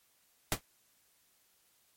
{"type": "noise with exponential decay", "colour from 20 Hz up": "pink", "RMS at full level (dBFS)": -25, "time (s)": [0.52, 0.61], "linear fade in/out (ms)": 1, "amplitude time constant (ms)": 18, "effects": ["white hiss -70 dBFS RMS until 1.96 s", "MP3 64 kbps"]}